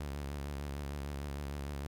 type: tone with vibrato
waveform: sawtooth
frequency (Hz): 71.1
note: C#2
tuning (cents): +45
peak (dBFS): -34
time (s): 0-1.87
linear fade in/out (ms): 5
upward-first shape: triangle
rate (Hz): 6.6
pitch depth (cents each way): 75
effects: 12-bit